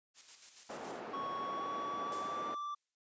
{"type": "noise with tremolo", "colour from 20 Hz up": "blue", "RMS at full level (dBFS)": -49, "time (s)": [0.14, 1.01], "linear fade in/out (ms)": 50, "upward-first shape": "square", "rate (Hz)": 7.1, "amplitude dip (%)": 45}
{"type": "band-pass noise", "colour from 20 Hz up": "white", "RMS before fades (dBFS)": -45, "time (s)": [0.69, 2.55], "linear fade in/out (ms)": 10, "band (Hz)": [250, 810], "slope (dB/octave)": 12}
{"type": "tone with pitch glide", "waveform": "triangle", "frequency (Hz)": [1108.7, 1171.2], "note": ["C#6", "D6"], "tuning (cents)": [0, -5], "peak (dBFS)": -36, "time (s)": [1.13, 2.75], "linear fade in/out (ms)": 10, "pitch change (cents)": 95, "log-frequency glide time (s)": [1.36, 2.5]}
{"type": "noise with exponential decay", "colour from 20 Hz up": "blue", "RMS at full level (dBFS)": -46, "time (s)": [2.12, 2.95], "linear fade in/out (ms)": 1, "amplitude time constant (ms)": 180}
{"effects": ["resampled to 16000 Hz"]}